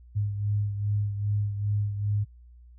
sine beating tone pair, 102.8 / 105.3 Hz, G#2 / G#2, -17 / +24 cents, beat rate 2.5 Hz, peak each -25 / -33 dBFS, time 0.15-2.25 s, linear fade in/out 20 ms, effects added 60 Hz sine -48 dBFS peak until 2.78 s

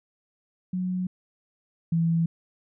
sine tone pair in turn, 183.1 / 165.94 Hz, F#3 / E3, -18 / +12 cents, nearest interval major second, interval 170 cents, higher first, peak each -25 / -20 dBFS, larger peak second, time 0.73-1.07 / 1.92-2.26 s, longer neither, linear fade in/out 5 ms, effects none

